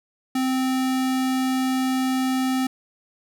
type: tone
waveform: square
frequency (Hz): 260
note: C4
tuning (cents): -11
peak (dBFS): -21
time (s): 0.35-2.67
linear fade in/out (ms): 5
effects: none